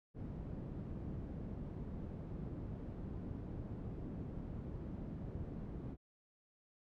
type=low-pass noise; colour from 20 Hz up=white; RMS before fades=-45 dBFS; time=0.14-5.97 s; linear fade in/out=50 ms; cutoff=200 Hz; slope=12 dB/octave; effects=none